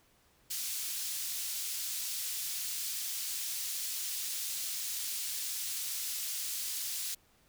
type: high-pass noise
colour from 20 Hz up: pink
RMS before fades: -37 dBFS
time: 0.5-7.15 s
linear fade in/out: 10 ms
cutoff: 4700 Hz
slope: 12 dB/octave
effects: pink hiss -67 dBFS RMS until 7.48 s